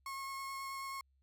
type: tone with vibrato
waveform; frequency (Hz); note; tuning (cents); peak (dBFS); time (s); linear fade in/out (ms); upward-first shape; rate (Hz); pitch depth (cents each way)
35% pulse; 1087; C#6; -34; -39; 0.06-1.01; 2; triangle; 9.3; 11
effects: added 67 Hz sine -70 dBFS peak until 1.22 s